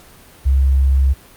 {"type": "tone", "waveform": "sine", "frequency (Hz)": 67.3, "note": "C2", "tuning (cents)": 49, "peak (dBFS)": -10, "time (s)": [0.45, 1.14], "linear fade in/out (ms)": 20, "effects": ["pink hiss -44 dBFS RMS until 1.36 s", "Opus 48 kbps"]}